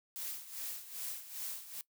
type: noise with tremolo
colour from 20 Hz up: blue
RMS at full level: -40 dBFS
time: 0.16-1.81 s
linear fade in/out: 0 ms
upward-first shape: sine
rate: 2.5 Hz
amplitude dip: 75%
effects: noise-tail reverb RT60 0.1 s tail -20 dB re dry